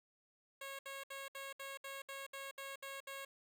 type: tone bursts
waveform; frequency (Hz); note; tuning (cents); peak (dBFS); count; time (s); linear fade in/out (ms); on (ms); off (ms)
10% pulse; 547; C#5; -23; -37; 11; 0.61-3.25; 5; 180; 66
effects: none